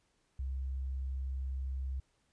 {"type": "tone", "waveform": "sine", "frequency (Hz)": 66.1, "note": "C2", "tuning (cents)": 18, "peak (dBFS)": -34, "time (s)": [0.39, 2], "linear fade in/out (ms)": 5, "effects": ["pink hiss -75 dBFS RMS until 2.32 s", "resampled to 22050 Hz"]}